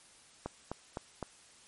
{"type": "click train", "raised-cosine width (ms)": 1, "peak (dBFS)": -22, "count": 4, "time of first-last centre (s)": [0.46, 1.227], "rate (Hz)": 3.91, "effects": ["white hiss -59 dBFS RMS until 1.67 s", "MP3 48 kbps"]}